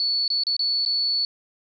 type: tone with dropouts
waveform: sine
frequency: 4437 Hz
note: C#8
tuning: 1 cent sharp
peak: -20 dBFS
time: 0-1.25 s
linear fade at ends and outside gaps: 1 ms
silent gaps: 0.279-0.302 / 0.436-0.468 / 0.566-0.593 / 0.851-0.861 s
effects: none